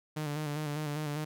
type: tone with vibrato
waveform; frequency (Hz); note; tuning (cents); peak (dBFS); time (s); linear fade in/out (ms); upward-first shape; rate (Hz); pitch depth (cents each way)
sawtooth; 149.7; D3; +33; -29; 0.16-1.25; 10; square; 5; 42
effects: none